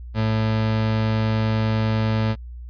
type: tone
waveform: 30% pulse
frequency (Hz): 110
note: A2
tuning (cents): 0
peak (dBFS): -16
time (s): 0.14-2.36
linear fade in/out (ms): 50
effects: added 60 Hz sine -33 dBFS peak until 2.69 s + resampled to 11025 Hz